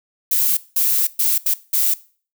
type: noise bursts at uneven times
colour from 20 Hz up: violet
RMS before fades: -17 dBFS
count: 5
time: 0.31-0.57 / 0.76-1.07 / 1.19-1.38 / 1.46-1.54 / 1.73-1.94 s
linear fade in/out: 5 ms
effects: noise-tail reverb RT60 0.4 s tail -19 dB re dry